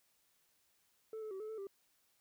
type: tone with pitch steps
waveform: sine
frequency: 440.2 / 432.9 / 382.7 / 431.4 / 440.3 / 393.8 Hz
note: A4 / A4 / G4 / A4 / A4 / G4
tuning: +1 / -28 / -42 / -34 / +1 / +8 cents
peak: -39 dBFS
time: 1.13-1.67 s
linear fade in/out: 2 ms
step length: 90 ms
effects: tanh soft clip ceiling -41 dBFS + white hiss -75 dBFS RMS until 2.2 s